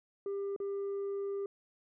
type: tone with dropouts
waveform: sine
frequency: 397.9 Hz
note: G4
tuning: 26 cents sharp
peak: -31 dBFS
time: 0.26-1.46 s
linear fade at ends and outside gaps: 2 ms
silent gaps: 0.563-0.601 s
effects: tanh soft clip ceiling -33 dBFS